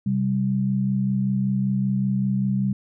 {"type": "tone pair together", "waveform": "sine", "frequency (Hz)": [130.81, 196], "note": ["C3", "G3"], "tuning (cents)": [0, 0], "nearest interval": "perfect fifth", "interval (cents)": 700, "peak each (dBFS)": [-24, -21], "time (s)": [0.06, 2.73], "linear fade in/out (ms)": 5, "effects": []}